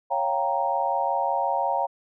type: chord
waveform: sine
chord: G half-diminished seventh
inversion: second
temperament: equal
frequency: 554.4 / 698.5 / 784 / 932.3 Hz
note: Db5 / F5 / G5 / Bb5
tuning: 0 / 0 / 0 / 0 cents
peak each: -29 / -28 / -27 / -26 dBFS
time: 0.1-1.87 s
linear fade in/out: 20 ms
effects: none